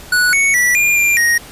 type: tone with pitch steps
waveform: square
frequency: 1473 / 2221 / 1954 / 2408 / 2385 / 1874 Hz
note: F#6 / C#7 / B6 / D7 / D7 / A#6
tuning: -8 / +3 / -19 / +43 / +26 / +9 cents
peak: -11 dBFS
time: 0.12-1.38 s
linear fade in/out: 5 ms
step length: 210 ms
effects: pink hiss -36 dBFS RMS until 1.51 s + resampled to 32000 Hz